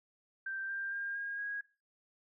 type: tone with pitch steps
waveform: sine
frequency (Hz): 1568 / 1587.1 / 1606.5 / 1626.1 / 1646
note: G6 / G6 / G6 / G#6 / G#6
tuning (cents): 0 / +21 / +42 / -37 / -16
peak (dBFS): -36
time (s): 0.46-1.61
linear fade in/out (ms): 5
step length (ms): 230
effects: noise-tail reverb RT60 0.3 s tail -17 dB re dry